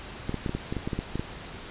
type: clicks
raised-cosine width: 3 ms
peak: -16 dBFS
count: 12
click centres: 0.294 / 0.343 / 0.462 / 0.494 / 0.55 / 0.725 / 0.767 / 0.875 / 0.932 / 0.99 / 1.156 / 1.195 s
effects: pink hiss -41 dBFS RMS until 1.7 s + resampled to 8000 Hz